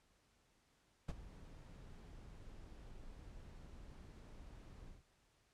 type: noise with ADSR envelope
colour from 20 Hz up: brown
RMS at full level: -39 dBFS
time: 1.08-5.04 s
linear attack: 11 ms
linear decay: 34 ms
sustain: -16 dB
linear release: 160 ms
effects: pink hiss -75 dBFS RMS until 5.53 s + low-pass 9000 Hz 12 dB/octave